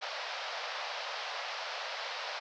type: band-pass noise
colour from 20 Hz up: pink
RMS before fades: -39 dBFS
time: 0.01-2.4 s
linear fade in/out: 20 ms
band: 540 to 5300 Hz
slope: 48 dB/octave
effects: none